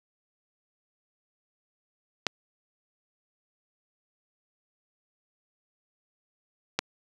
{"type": "clicks", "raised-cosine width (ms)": 0.2, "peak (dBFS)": -7, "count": 2, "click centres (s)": [2.267, 6.79], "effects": ["high-pass 100 Hz 12 dB/octave", "8-bit"]}